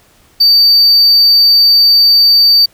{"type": "tone", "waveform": "triangle", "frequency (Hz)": 4610, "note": "D8", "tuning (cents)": -33, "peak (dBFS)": -3, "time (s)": [0.4, 2.66], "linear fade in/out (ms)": 10, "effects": ["pink hiss -48 dBFS RMS until 2.73 s"]}